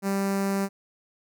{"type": "tone with notch filter", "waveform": "sawtooth", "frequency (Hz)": 196.5, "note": "G3", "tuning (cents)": 4, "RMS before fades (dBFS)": -26, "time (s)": [0.02, 0.69], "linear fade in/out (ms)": 50, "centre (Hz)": 3300, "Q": 1.2, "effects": []}